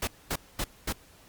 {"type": "noise bursts", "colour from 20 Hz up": "pink", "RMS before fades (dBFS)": -30, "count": 4, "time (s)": [0.02, 0.926], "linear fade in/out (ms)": 5, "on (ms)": 54, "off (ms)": 230, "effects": ["pink hiss -56 dBFS RMS until 1.28 s", "Opus 48 kbps"]}